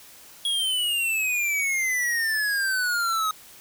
square exponential sweep, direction down, 3331 to 1262 Hz, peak -23 dBFS, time 0.45-3.31 s, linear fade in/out 2 ms, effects white hiss -48 dBFS RMS until 3.6 s

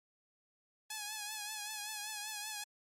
5% pulse tone with vibrato, 846 Hz, G#5, 32 cents sharp, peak -28 dBFS, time 0.9-2.64 s, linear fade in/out 5 ms, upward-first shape triangle, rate 5.2 Hz, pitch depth 61 cents each way, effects MP3 64 kbps

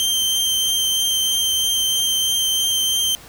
sawtooth tone with vibrato, 3136 Hz, G7, in tune, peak -14 dBFS, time 0-3.15 s, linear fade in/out 0 ms, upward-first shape triangle, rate 3.1 Hz, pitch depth 13 cents each way, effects pink hiss -42 dBFS RMS until 3.28 s

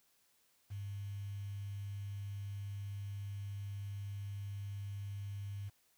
sine tone with quantisation, 100 Hz, G2, 35 cents sharp, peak -40 dBFS, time 0.7-5.7 s, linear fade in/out 20 ms, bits 10, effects white hiss -73 dBFS RMS until 5.97 s

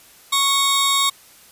sawtooth tone pair together, 1108.7 / 3726 Hz, C#6 / A#7, 0 / -2 cents, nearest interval octave + major sixth, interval 2098 cents, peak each -15 / -15 dBFS, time 0.32-1.1 s, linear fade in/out 10 ms, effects white hiss -48 dBFS RMS until 1.51 s + resampled to 32000 Hz

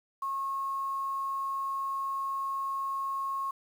sine tone with quantisation, 1088 Hz, C#6, 33 cents flat, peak -30 dBFS, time 0.22-3.51 s, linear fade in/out 5 ms, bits 9, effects none

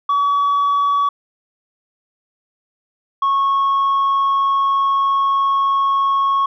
sine tone pair in turn, 1136 / 1099.2 Hz, C#6 / C#6, +42 / -15 cents, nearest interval minor second, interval 57 cents, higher first, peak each -11 dBFS, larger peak neither, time 0.09-1.09 / 3.22-6.46 s, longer second, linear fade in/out 5 ms, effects tanh soft clip ceiling -12 dBFS

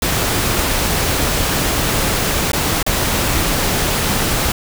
pink noise with dropouts, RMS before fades -17 dBFS, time 0.02-4.52 s, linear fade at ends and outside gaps 2 ms, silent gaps 2.518-2.532 / 2.828-2.864 s, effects none

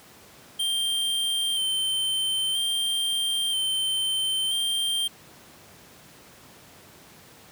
square tone with vibrato, 3136 Hz, G7, in tune, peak -24 dBFS, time 0.59-5.08 s, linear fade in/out 10 ms, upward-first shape square, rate 0.51 Hz, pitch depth 20 cents each way, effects pink hiss -50 dBFS RMS until 7.51 s + high-pass 100 Hz 12 dB/octave

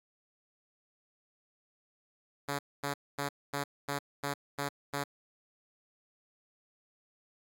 5% pulse tone bursts, 142.2 Hz, C#3, 45 cents sharp, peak -21 dBFS, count 8, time 2.48-5.04 s, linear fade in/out 10 ms, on 110 ms, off 240 ms, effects AAC 64 kbps

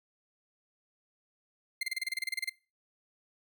30% pulse tone bursts, 2093 Hz, C7, in tune, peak -27 dBFS, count 14, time 1.81-2.495 s, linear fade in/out 5 ms, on 22 ms, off 29 ms, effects noise-tail reverb RT60 0.3 s tail -21 dB re dry

